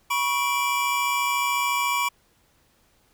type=tone cluster; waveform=square; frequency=973 / 1107 / 2343 Hz; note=B5 / C#6 / D7; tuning=-26 / -3 / -5 cents; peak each=-27 dBFS; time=0.1-2.09 s; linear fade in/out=10 ms; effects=pink hiss -63 dBFS RMS until 3.13 s